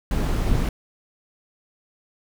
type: noise with amplitude modulation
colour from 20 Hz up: brown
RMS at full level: -19 dBFS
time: 0.11-0.69 s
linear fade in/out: 2 ms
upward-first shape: sine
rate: 214 Hz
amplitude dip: 50%
effects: none